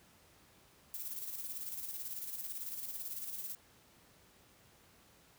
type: noise with tremolo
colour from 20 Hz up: violet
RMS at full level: -41 dBFS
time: 0.94-3.55 s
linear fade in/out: 0 ms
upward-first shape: square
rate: 18 Hz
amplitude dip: 45%
effects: pink hiss -64 dBFS RMS until 5.38 s + high-pass 60 Hz 12 dB/octave